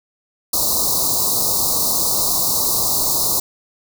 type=band-stop noise; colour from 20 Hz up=white; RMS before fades=-18 dBFS; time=0.53-3.4 s; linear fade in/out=5 ms; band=1200 to 3900 Hz; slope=96 dB/octave; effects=none